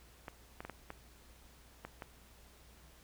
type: clicks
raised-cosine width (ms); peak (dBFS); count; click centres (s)
0.5; -28; 7; 0.282 / 0.605 / 0.65 / 0.697 / 0.904 / 1.85 / 2.022
effects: added 60 Hz sine -61 dBFS peak until 3.03 s + pink hiss -62 dBFS RMS until 3.03 s